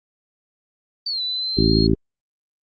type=linear two-way sweep; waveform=sine; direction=down then up; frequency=4627 to 3958 to 4279 Hz; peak=-22 dBFS; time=1.06-1.87 s; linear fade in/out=5 ms; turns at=1.22 s
type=harmonic tone; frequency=55 Hz; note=A1; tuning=in tune; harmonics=1 / 2 / 3 / 4 / 5 / 6 / 7; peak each=-22 / -22 / -22 / -22 / -22 / -22 / -22 dBFS; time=1.57-1.95 s; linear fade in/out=10 ms
effects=Opus 24 kbps